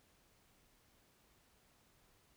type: silence
effects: pink hiss -71 dBFS RMS until 2.36 s